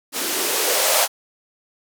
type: noise with band-pass filter sweep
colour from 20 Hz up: violet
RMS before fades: -20 dBFS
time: 0.12-1.08 s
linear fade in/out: 50 ms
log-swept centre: 260 to 700 Hz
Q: 3.9
effects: none